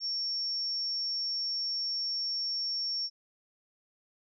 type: tone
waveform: sine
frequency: 5480 Hz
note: F8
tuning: 34 cents flat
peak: -30 dBFS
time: 0-3.1 s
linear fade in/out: 50 ms
effects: none